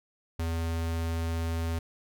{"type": "tone", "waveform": "square", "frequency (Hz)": 82.6, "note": "E2", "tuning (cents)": 4, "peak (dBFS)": -29, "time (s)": [0.39, 1.79], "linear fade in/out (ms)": 5, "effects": []}